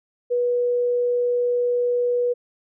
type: tone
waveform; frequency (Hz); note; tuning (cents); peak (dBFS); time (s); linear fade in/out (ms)
sine; 487.1; B4; -24; -18; 0.3-2.34; 20
effects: none